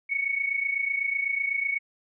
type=tone pair together; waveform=sine; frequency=2217 / 2245 Hz; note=C#7 / C#7; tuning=0 / +21 cents; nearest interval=unison; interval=21 cents; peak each=-26 / -30 dBFS; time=0.09-1.79 s; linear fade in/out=20 ms; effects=none